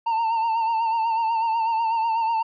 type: tone with vibrato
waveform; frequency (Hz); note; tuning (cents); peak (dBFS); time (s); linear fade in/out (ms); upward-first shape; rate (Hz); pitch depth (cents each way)
triangle; 906; A#5; -50; -18; 0.06-2.43; 10; sine; 8.1; 49
effects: resampled to 11025 Hz